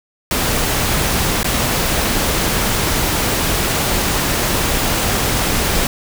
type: noise with dropouts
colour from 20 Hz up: pink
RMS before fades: -17 dBFS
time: 0.31-5.87 s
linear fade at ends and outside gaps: 1 ms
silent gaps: 1.431-1.444 s
effects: none